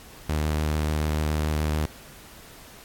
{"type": "tone with vibrato", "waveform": "sawtooth", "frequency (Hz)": 76.5, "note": "D#2", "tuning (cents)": -29, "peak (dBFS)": -19, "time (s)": [0.29, 1.86], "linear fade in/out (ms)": 5, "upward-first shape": "sine", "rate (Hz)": 6.9, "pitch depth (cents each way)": 14, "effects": ["pink hiss -47 dBFS RMS until 2.84 s", "AAC 64 kbps"]}